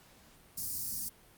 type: band-stop noise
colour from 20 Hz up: white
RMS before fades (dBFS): -37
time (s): 0.57-1.09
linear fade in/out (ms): 10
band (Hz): 260 to 4800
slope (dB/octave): 48
effects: pink hiss -60 dBFS RMS until 1.37 s + Opus 48 kbps